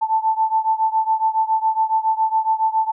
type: beating tone pair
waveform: sine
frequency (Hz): 880 / 887.2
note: A5 / A5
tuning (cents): 0 / +14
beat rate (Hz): 7.2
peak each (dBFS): -18 / -20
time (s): 0.01-2.92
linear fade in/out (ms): 20
effects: none